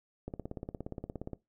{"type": "click train", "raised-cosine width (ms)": 2, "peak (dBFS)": -25, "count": 19, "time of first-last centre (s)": [0.28, 1.333], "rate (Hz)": 17.1, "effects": ["noise-tail reverb RT60 0.2 s tail -20 dB re dry"]}